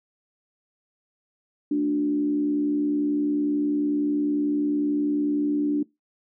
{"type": "tone with frequency modulation", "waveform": "sine", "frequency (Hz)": 293.7, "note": "D4", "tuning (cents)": 0, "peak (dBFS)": -20, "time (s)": [1.71, 5.83], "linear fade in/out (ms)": 5, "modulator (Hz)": 71.1, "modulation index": 0.44, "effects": ["noise-tail reverb RT60 0.2 s tail -23 dB re dry"]}